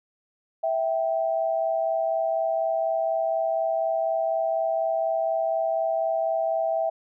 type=tone pair together; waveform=sine; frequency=655.9 / 780 Hz; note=E5 / G5; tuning=-9 / -9 cents; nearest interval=minor third; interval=300 cents; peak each=-23 / -28 dBFS; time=0.63-6.9 s; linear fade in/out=10 ms; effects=none